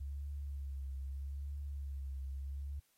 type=tone with vibrato; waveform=sine; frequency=69.3 Hz; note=C#2; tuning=in tune; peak=-39 dBFS; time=0-2.8 s; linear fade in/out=10 ms; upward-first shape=triangle; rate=0.79 Hz; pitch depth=58 cents each way; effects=white hiss -75 dBFS RMS until 2.97 s + AAC 48 kbps